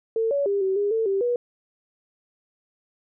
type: tone with pitch steps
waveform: sine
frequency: 449.8 / 565 / 400.7 / 382 / 407.6 / 447.6 / 391 / 484.5 Hz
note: A4 / C#5 / G4 / G4 / G#4 / A4 / G4 / B4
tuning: +38 / +33 / +38 / -45 / -32 / +30 / -4 / -33 cents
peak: -20 dBFS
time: 0.16-1.36 s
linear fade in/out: 2 ms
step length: 150 ms
effects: none